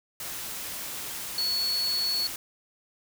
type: tone in noise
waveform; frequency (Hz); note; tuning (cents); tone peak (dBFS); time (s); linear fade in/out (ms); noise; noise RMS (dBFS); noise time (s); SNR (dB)
sine; 4400; C#8; -14; -25; 1.38-2.27; 2; white; -36; 0.2-2.36; +8
effects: none